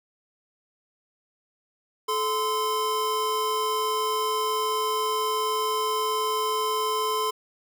square tone pair together, 433.9 / 1032 Hz, A4 / C6, -24 / -24 cents, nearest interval octave + minor third, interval 1500 cents, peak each -29 / -26 dBFS, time 2.08-7.31 s, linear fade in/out 10 ms, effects none

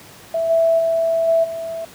sine tone with level steps, 659.3 Hz, E5, in tune, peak -17 / -12 / -15 / -12 / -24 dBFS, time 0.34-1.85 s, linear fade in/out 5 ms, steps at 0.49 / 0.78 / 1.27 / 1.43 s, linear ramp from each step 20 ms, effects pink hiss -42 dBFS RMS until 1.94 s + high-pass 100 Hz 12 dB/octave

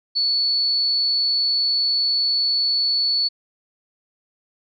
sine tone, 4435 Hz, C#8, in tune, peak -17 dBFS, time 0.15-3.29 s, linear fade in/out 20 ms, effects none

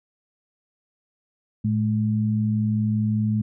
sine tone pair together, 112.6 / 212.6 Hz, A2 / G#3, +40 / +41 cents, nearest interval major seventh, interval 1101 cents, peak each -22 / -22 dBFS, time 1.64-3.42 s, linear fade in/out 10 ms, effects none

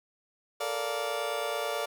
30% pulse chord, Bb major seventh, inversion third, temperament just, 437 / 466.2 / 582.7 / 699.2 Hz, A4 / Bb4 / D5 / F5, -12 / 0 / -14 / +2 cents, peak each -35 / -35 / -31 / -34 dBFS, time 0.6-1.86 s, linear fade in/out 10 ms, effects none

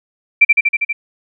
sine tone with echo, 2349 Hz, D7, in tune, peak -3 dBFS, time 0.41-0.45 s, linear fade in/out 10 ms, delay 80 ms, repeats 6, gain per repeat -2 dB, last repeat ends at 0.93 s, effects none

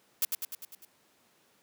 blue noise with echo, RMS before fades -27 dBFS, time 0.22-0.25 s, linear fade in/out 2 ms, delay 100 ms, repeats 6, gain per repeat -4 dB, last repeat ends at 0.85 s, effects pink hiss -66 dBFS RMS until 1.62 s + high-pass 200 Hz 12 dB/octave

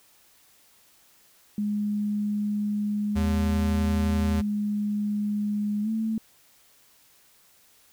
sine tone with pitch glide, 207.7 to 221.3 Hz, G#3 to A3, 0 to +10 cents, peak -24 dBFS, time 1.58-6.18 s, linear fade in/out 2 ms, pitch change +110 cents, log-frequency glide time 5.82-5.89 s
square tone, 79.8 Hz, D#2, 44 cents sharp, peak -25 dBFS, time 3.15-4.42 s, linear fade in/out 20 ms
effects white hiss -59 dBFS RMS until 7.92 s

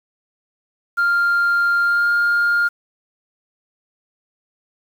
sine tone with pitch glide, 1396.9 to 1409.9 Hz, F6 to F6, 0 to +16 cents, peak -12 dBFS, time 0.97-2.69 s, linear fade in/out 20 ms, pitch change +16 cents, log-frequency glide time 1.83-2.1 s, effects tanh soft clip ceiling -12 dBFS + 7-bit

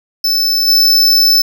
square tone with level steps, 5274 Hz, E8, in tune, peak -11 / -7 dBFS, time 0.24-1.42 s, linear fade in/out 5 ms, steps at 0.67 s, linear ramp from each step 20 ms, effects 8-bit

